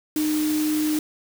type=tone in noise; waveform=sine; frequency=305.8 Hz; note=D#4; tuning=30 cents flat; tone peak=-20 dBFS; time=0.16-0.99 s; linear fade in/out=2 ms; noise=white; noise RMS=-32 dBFS; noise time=0.16-0.99 s; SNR=+9 dB; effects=none